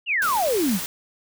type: exponential sweep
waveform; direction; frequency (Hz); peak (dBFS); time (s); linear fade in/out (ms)
sine; down; 2960 to 165; -19; 0.06-0.8; 50
type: noise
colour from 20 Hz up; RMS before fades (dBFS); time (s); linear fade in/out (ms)
white; -30; 0.22-0.86; 0
effects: none